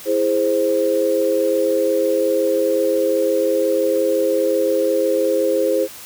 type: chord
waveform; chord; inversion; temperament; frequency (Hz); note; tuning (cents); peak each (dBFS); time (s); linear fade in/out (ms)
sine; E augmented; none; equal; 329.6 / 415.3 / 523.3; E4 / G#4 / B#4; 0 / 0 / 0; -22 / -20 / -17; 0.05-5.88; 50
effects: white hiss -37 dBFS RMS until 6.05 s